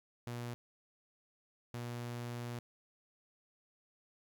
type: tone bursts at uneven times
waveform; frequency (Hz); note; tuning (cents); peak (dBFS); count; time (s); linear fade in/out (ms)
sawtooth; 120; B2; -49; -36; 2; 0.27-0.54 / 1.74-2.59; 0
effects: 12-bit